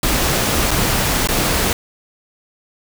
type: noise with dropouts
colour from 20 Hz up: pink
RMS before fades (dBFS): -17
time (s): 0.03-1.73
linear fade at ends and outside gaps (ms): 2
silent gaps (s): 0.709-0.713 / 1.273-1.287
effects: none